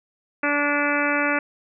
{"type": "harmonic tone", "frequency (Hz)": 290, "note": "D4", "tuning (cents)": -22, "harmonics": [1, 2, 3, 4, 5, 6, 7, 8, 9], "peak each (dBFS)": [-26, -27, -31, -29, -25, -29, -29, -29, -31], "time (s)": [0.43, 1.39], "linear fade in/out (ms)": 5, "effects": []}